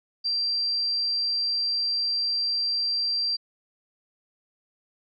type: tone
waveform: sine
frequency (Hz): 4716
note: D8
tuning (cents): +6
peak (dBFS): -23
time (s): 0.24-3.37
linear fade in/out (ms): 20
effects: none